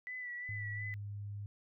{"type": "tone with vibrato", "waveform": "sine", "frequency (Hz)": 1975.5, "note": "B6", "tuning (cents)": 0, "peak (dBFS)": -40, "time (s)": [0.07, 0.94], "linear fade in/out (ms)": 0, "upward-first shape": "sine", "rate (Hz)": 2.8, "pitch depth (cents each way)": 35}
{"type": "tone with pitch glide", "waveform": "sine", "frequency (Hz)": [104.6, 101.98], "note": ["G#2", "G#2"], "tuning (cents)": [13, -31], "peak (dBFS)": -40, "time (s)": [0.49, 1.46], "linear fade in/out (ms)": 0, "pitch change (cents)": -44, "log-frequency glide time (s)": [0.83, 0.98]}
{"effects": []}